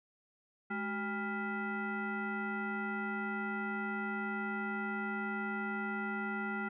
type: tone with frequency modulation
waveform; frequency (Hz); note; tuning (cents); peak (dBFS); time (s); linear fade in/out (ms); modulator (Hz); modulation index
sine; 804; G5; +44; -34; 0.7-6.69; 10; 593; 1.8
effects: none